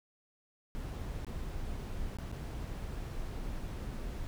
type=noise with dropouts; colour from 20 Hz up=brown; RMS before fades=-39 dBFS; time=0.75-4.27 s; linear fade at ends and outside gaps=0 ms; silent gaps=1.247-1.267 / 2.17-2.186 / 2.315-2.324 s; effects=none